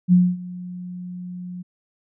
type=tone with ADSR envelope; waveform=sine; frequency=179.5 Hz; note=F3; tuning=48 cents sharp; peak=-9 dBFS; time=0.08-1.63 s; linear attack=45 ms; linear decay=240 ms; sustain=-21 dB; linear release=18 ms; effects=none